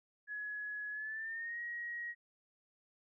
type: tone with pitch glide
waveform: sine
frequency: 1688 to 1894.7 Hz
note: G#6 to A#6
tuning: +28 to +28 cents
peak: -39 dBFS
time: 0.27-2.15 s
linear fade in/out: 50 ms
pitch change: +200 cents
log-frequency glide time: 0.91-1.6 s
effects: none